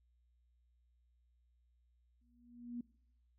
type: tone with exponential growth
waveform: sine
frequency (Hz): 240.1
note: B3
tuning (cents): -49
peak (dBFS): -38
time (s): 2.21-2.81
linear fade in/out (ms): 5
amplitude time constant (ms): 130
effects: noise-tail reverb RT60 0.7 s tail -22 dB re dry + added 60 Hz sine -70 dBFS peak until 3.38 s